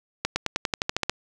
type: accelerating click train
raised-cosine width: 0.2 ms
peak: -6 dBFS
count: 11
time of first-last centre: 0.25-1.096 s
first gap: 110 ms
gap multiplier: 0.94
effects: none